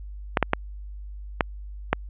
clicks, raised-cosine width 0.5 ms, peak -3 dBFS, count 5, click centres 0.372 / 0.427 / 0.534 / 1.408 / 1.93 s, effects added 50 Hz sine -35 dBFS peak until 2.09 s + resampled to 8000 Hz

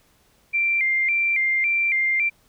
sine tone with vibrato, 2226 Hz, C#7, 7 cents sharp, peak -18 dBFS, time 0.53-2.3 s, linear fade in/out 20 ms, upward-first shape square, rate 1.8 Hz, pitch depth 98 cents each way, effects pink hiss -60 dBFS RMS until 2.48 s

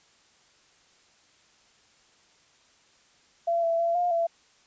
sine tone with pitch steps, 679 / 667 / 677 / 707 / 673 Hz, F5 / E5 / E5 / F5 / E5, -49 / +20 / +46 / +21 / +36 cents, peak -22 dBFS, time 3.47-4.27 s, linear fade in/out 10 ms, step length 160 ms, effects white hiss -61 dBFS RMS until 4.66 s + resampled to 16000 Hz

